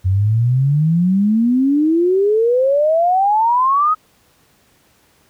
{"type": "exponential sweep", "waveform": "sine", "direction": "up", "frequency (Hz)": [90.8, 1280], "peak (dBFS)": -11, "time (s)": [0.04, 3.95], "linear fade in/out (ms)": 20, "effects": ["pink hiss -55 dBFS RMS until 5.29 s", "high-pass 60 Hz 12 dB/octave"]}